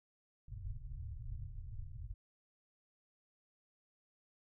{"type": "low-pass noise", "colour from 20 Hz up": "pink", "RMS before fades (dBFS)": -45, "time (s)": [0.48, 2.14], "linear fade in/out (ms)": 5, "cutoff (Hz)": 130, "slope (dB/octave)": 96, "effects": []}